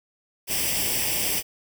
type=noise with comb filter; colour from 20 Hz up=white; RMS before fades=-25 dBFS; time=0.47-1.43 s; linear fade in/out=50 ms; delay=0.37 ms; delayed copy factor=+0.75; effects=none